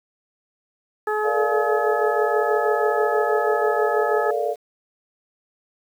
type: harmonic tone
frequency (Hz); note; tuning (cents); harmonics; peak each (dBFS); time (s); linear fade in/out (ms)
425.7; G#4; +43; 1 / 2 / 3 / 4; -23 / -26 / -28 / -29; 1.07-4.31; 5
type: chord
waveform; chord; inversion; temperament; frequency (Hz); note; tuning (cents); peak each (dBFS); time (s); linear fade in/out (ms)
sine; Bb major seventh; third; equal with one note detuned; 431.9 / 466.2 / 587.3 / 698.5; A4 / Bb4 / D5 / F5; -32 / 0 / 0 / 0; -26; 1.23-4.56; 50
effects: 8-bit